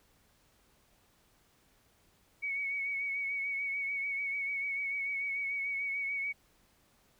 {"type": "tone with vibrato", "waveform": "sine", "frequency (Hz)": 2233, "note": "C#7", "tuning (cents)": 12, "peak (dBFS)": -32, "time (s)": [2.42, 6.33], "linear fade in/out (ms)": 20, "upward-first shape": "triangle", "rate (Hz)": 6.8, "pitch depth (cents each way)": 41, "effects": ["pink hiss -68 dBFS RMS until 7.19 s"]}